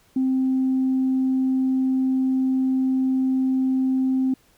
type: tone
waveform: sine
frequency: 261.6 Hz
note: C4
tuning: in tune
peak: -17 dBFS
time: 0.16-4.34 s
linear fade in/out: 5 ms
effects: tanh soft clip ceiling -14 dBFS + pink hiss -59 dBFS RMS until 4.57 s